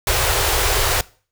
pink band-stop noise, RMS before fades -18 dBFS, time 0.07-1.01 s, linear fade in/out 2 ms, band 120 to 360 Hz, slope 48 dB/octave, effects noise-tail reverb RT60 0.4 s tail -21 dB re dry

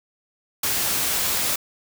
white noise, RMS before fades -23 dBFS, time 0.63-1.56 s, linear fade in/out 5 ms, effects none

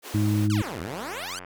pink high-pass noise, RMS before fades -39 dBFS, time 0.02-0.49 s, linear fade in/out 50 ms, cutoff 310 Hz, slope 24 dB/octave
harmonic tone, 104.7 Hz, G#2, 15 cents sharp, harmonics 1 / 2 / 3, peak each -22 / -27 / -26 dBFS, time 0.14-0.62 s, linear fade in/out 5 ms
10% pulse exponential two-way sweep, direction down then up, 1611 to 75.8 to 1611 Hz, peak -24 dBFS, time 0.5-1.39 s, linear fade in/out 0 ms, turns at 0.8 s
click train, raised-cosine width 0.5 ms, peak -25 dBFS, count 74, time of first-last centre 0.64-1.448 s, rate 90.4 Hz
effects none

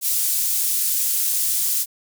pink high-pass noise, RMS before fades -21 dBFS, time 0.01-1.86 s, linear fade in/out 50 ms, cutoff 9000 Hz, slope 12 dB/octave, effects none

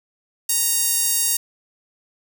sawtooth tone with high-pass filter, 932.3 Hz, A#5, in tune, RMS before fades -20 dBFS, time 0.49-1.37 s, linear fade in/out 5 ms, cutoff 7900 Hz, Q 1.1, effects none

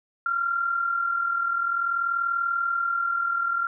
sine tone with amplitude modulation, 1381 Hz, F6, 20 cents flat, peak -20 dBFS, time 0.26-3.67 s, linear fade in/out 2 ms, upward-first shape sine, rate 40.5 Hz, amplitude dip 55%, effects none

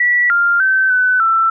sine tone with pitch steps, 1948 / 1397 / 1541 / 1504 / 1335 Hz, B6 / F6 / G6 / F#6 / E6, -24 / 0 / -30 / +28 / +22 cents, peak -10 dBFS, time 0-1.5 s, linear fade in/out 5 ms, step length 300 ms, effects none

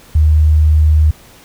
sine tone, 77 Hz, D#2, 17 cents flat, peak -6 dBFS, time 0.15-1.11 s, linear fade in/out 5 ms, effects pink hiss -42 dBFS RMS until 1.44 s

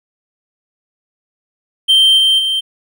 triangle tone with level steps, 3136 Hz, G7, in tune, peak -5 / -7 / -12 dBFS, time 1.88-2.61 s, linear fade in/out 20 ms, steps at 2.17 / 2.38 s, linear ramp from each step 20 ms, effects none

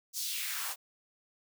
white noise with high-pass filter sweep, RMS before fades -36 dBFS, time 0.13-0.76 s, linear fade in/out 50 ms, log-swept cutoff 5900 to 730 Hz, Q 2, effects none

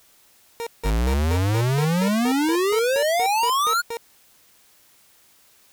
30% pulse tone bursts, 464.8 Hz, A#4, 5 cents flat, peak -24 dBFS, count 15, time 0.6-3.97 s, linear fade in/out 0 ms, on 66 ms, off 170 ms
square exponential sweep, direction up, 49 to 1460 Hz, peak -19 dBFS, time 0.84-3.82 s, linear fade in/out 20 ms
effects white hiss -56 dBFS RMS until 5.72 s

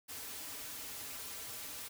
white noise with comb filter, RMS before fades -45 dBFS, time 0.08-1.89 s, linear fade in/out 20 ms, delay 5.5 ms, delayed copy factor -0.65, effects none

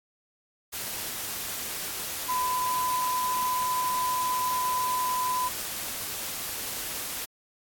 sine tone in noise, 1005 Hz, B5, 30 cents sharp, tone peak -25 dBFS, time 2.28-5.49 s, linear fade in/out 20 ms, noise white, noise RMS -34 dBFS, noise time 0.72-7.26 s, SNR +6 dB, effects AAC 64 kbps

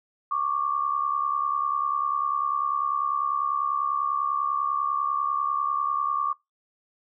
sine tone pair together, 1108.7 / 1178.8 Hz, C#6 / D6, 0 / +6 cents, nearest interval minor second, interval 106 cents, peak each -26 dBFS, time 0.31-6.33 s, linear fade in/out 5 ms, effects noise-tail reverb RT60 0.2 s tail -23 dB re dry

